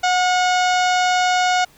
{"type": "harmonic tone with a mistuned harmonic", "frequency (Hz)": 730, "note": "F#5", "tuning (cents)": -24, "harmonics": [1, 2, 3, 4, 5, 6, 7, 8, 9, 10], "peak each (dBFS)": [-16, -22, -26, -28, -30, -32, -33, -34, -35, -36], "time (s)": [0.03, 1.65], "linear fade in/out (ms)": 10, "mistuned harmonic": 2, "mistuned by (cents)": -22, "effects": ["pink hiss -51 dBFS RMS until 1.77 s"]}